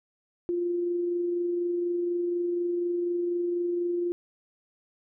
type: tone with amplitude modulation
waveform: sine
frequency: 349.2 Hz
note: F4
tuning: in tune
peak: -24 dBFS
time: 0.49-4.12 s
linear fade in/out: 0 ms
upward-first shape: sine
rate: 24.1 Hz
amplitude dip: 25%
effects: none